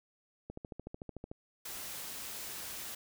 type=click train; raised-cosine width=2 ms; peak=-29 dBFS; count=12; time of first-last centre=0.5-1.315 s; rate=13.5 Hz
type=noise; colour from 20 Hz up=white; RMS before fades=-43 dBFS; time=1.65-2.95 s; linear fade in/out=5 ms
effects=none